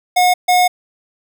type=tone bursts at uneven times; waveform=square; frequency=724 Hz; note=F#5; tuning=38 cents flat; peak=-10 dBFS; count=2; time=0.16-0.34 / 0.48-0.68 s; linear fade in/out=10 ms; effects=none